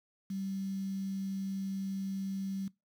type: tone with quantisation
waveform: sine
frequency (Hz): 193.7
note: G3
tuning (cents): -20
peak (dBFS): -34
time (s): 0.3-2.68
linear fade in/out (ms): 5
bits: 9
effects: noise-tail reverb RT60 0.2 s tail -21 dB re dry